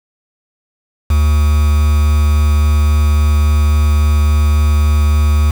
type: tone with quantisation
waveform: triangle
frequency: 74.7 Hz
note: D2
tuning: 30 cents sharp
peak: -6 dBFS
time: 1.1-5.51 s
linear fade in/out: 5 ms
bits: 4
effects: none